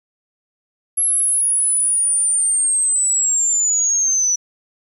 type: linear sweep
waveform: sine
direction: down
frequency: 11175 to 5890 Hz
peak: -14 dBFS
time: 0.97-4.36 s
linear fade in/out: 10 ms
effects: 8-bit